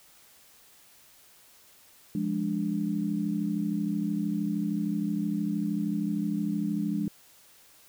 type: chord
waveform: sine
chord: D diminished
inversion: first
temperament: equal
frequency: 174.61 / 207.7 / 293.7 Hz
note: F3 / Ab3 / D4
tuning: 0 / 0 / 0 cents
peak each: -32 / -29 / -32 dBFS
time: 2.15-7.08 s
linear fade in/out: 2 ms
effects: white hiss -57 dBFS RMS until 7.88 s